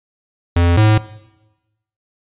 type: tone pair in turn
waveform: square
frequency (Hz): 86.2 / 107.87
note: F2 / A2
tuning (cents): -22 / -34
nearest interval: major third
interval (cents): 388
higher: second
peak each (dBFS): -11 / -9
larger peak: second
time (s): 0.56-0.77 / 0.77-0.98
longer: neither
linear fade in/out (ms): 5
effects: noise-tail reverb RT60 1.0 s tail -18 dB re dry + resampled to 8000 Hz